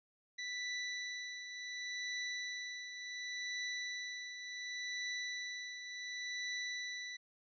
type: tone with tremolo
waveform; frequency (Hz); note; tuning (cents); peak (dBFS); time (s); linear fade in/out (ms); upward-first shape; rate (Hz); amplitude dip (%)
25% pulse; 1975.5; B6; 0; -34; 0.38-7.17; 10; triangle; 0.69; 60
effects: resampled to 16000 Hz